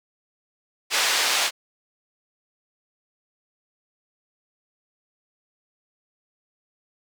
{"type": "band-pass noise", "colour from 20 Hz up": "white", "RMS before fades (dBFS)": -22, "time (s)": [0.9, 1.51], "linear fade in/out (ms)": 50, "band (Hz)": [640, 5100], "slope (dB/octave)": 12, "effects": []}